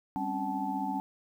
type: tone cluster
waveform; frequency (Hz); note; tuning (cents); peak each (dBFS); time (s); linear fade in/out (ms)
sine; 198.3 / 263.4 / 278.3 / 762 / 867; G3 / C4 / C#4 / G5 / A5; +20 / +12 / +7 / -49 / -26; -37 / -40 / -36 / -38 / -34; 0.16-1; 0
effects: 10-bit